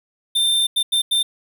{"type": "tone bursts at uneven times", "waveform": "square", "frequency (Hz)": 3588, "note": "A7", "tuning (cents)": 33, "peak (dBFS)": -16, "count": 4, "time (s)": [[0.35, 0.67], [0.76, 0.83], [0.92, 1.02], [1.11, 1.23]], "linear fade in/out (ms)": 10, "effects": []}